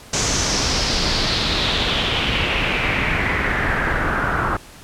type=noise with low-pass filter sweep; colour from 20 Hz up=pink; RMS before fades=-20 dBFS; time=0.13-4.57 s; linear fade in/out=5 ms; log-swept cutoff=6700 to 1300 Hz; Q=3.7; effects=pink hiss -42 dBFS RMS until 4.83 s + low-pass 12000 Hz 12 dB/octave